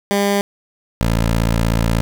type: tone pair in turn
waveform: 15% pulse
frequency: 201.1 / 56.43 Hz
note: G3 / A1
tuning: +44 / +44 cents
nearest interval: octave + minor seventh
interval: 2200 cents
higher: first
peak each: -8 dBFS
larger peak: neither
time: 0.11-0.41 / 1.01-2.01 s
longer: second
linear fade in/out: 0 ms
effects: 8-bit